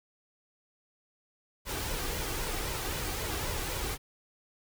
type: noise with flanger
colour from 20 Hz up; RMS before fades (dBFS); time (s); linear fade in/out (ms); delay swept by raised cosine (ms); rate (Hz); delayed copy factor
pink; -34; 1.65-3.98; 50; 2 to 2.61; 3.8; +0.5
effects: none